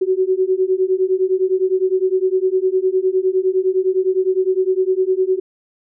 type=beating tone pair; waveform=sine; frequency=370 / 379.8 Hz; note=F#4 / F#4; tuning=0 / +45 cents; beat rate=9.8 Hz; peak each=-17 dBFS; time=0.01-5.4 s; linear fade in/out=10 ms; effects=none